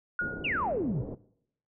sine tone with exponential decay, 1438 Hz, F#6, 50 cents flat, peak -25 dBFS, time 0.19-0.64 s, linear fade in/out 2 ms, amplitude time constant 96 ms
white low-pass noise, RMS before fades -39 dBFS, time 0.21-1.15 s, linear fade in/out 5 ms, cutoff 480 Hz, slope 24 dB/octave
sine exponential sweep, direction down, 2960 to 110 Hz, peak -27 dBFS, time 0.44-1.02 s, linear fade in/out 10 ms
effects noise-tail reverb RT60 0.7 s tail -19 dB re dry

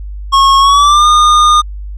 square tone with pitch glide, 1092 to 1218.7 Hz, C#6 to D#6, -26 to -36 cents, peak -5 dBFS, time 0.32-1.62 s, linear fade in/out 20 ms, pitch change +190 cents, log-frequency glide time 0.59-1.07 s, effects added 50 Hz sine -21 dBFS peak until 1.97 s + low-pass 6000 Hz 12 dB/octave

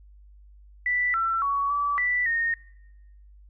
sine tone with pitch steps, 1974 / 1344 / 1123 / 1152 / 1973 / 1846 Hz, B6 / E6 / C#6 / D6 / B6 / A#6, -1 / +33 / +22 / -34 / -2 / -17 cents, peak -22 dBFS, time 0.86-2.54 s, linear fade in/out 2 ms, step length 280 ms, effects noise-tail reverb RT60 0.9 s tail -23 dB re dry + added 50 Hz sine -48 dBFS peak until 3.49 s

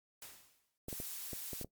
white noise with exponential decay, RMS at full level -48 dBFS, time 0.22-0.78 s, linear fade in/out 1 ms, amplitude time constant 120 ms
blue noise, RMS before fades -44 dBFS, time 0.88-1.64 s, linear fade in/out 10 ms
clicks, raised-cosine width 2 ms, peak -30 dBFS, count 7, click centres 0.884 / 0.928 / 1.001 / 1.332 / 1.532 / 1.613 / 1.646 s
effects noise-tail reverb RT60 0.1 s tail -19 dB re dry + MP3 96 kbps

